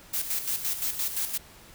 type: noise with tremolo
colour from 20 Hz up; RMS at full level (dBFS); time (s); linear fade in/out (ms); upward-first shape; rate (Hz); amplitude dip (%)
blue; -28; 0.13-1.38; 10; square; 5.8; 60
effects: pink hiss -51 dBFS RMS until 1.74 s